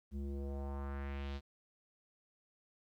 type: tone with low-pass filter sweep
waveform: square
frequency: 69.5 Hz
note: C#2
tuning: 5 cents sharp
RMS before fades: -41 dBFS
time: 0.11-1.41 s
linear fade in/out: 50 ms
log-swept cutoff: 230 to 4400 Hz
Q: 2
effects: 12-bit